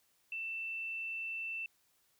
sine tone, 2670 Hz, E7, 22 cents sharp, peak -37 dBFS, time 0.32-1.66 s, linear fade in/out 2 ms, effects white hiss -73 dBFS RMS until 2.19 s

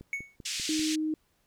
click train, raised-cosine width 3 ms, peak -32 dBFS, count 5, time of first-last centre 0.01-0.794 s, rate 5.1 Hz
triangle tone with exponential decay, 2217 Hz, C#7, in tune, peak -25 dBFS, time 0.13-0.36 s, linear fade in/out 1 ms, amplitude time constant 49 ms
white band-pass noise, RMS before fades -34 dBFS, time 0.45-0.96 s, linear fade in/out 10 ms, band 2200 to 7100 Hz, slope 24 dB/octave
sine tone, 311.1 Hz, D#4, in tune, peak -27 dBFS, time 0.69-1.14 s, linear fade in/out 2 ms
effects pink hiss -71 dBFS RMS until 1.46 s

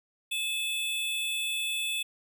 square tone pair together, 2595 / 3464 Hz, E7 / A7, -28 / -28 cents, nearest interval perfect fourth, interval 500 cents, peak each -33 / -32 dBFS, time 0.31-2.03 s, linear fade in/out 10 ms, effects none

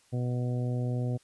harmonic tone, 123.5 Hz, B2, in tune, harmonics 1 / 2 / 3 / 4 / 5 / 6, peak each -28 / -36 / -42 / -41 / -44 / -49 dBFS, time 0.12-1.18 s, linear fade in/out 20 ms, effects white hiss -64 dBFS RMS until 1.23 s + resampled to 24000 Hz

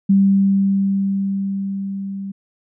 sine tone with level ramp, 196 Hz, G3, in tune, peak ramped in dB -9 to -25 dBFS, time 0.09-2.32 s, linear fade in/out 10 ms, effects none

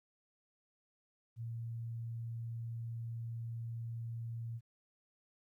sine tone, 115.6 Hz, A#2, 14 cents flat, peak -39 dBFS, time 1.36-4.61 s, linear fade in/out 50 ms, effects 13-bit

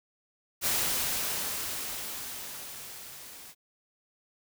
white noise with level ramp, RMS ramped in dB -27 to -48 dBFS, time 0.61-3.55 s, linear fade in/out 50 ms, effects none

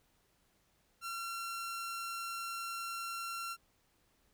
sawtooth tone, 1365 Hz, F6, 40 cents flat, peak -35 dBFS, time 1.01-3.57 s, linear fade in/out 50 ms, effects pink hiss -73 dBFS RMS until 4.33 s

